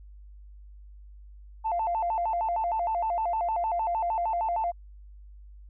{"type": "tone with vibrato", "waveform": "sine", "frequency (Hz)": 784, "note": "G5", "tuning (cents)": 0, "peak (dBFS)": -24, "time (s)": [1.64, 4.72], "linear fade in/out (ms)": 20, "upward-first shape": "square", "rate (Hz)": 6.5, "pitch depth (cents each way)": 210, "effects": ["tanh soft clip ceiling -20 dBFS", "added 50 Hz sine -45 dBFS peak until 5.69 s"]}